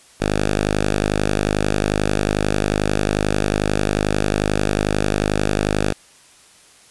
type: tone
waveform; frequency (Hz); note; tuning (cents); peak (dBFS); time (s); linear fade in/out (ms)
5% pulse; 51.2; G#1; -24; -6; 0.2-5.93; 10
effects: white hiss -49 dBFS RMS until 6.9 s + resampled to 24000 Hz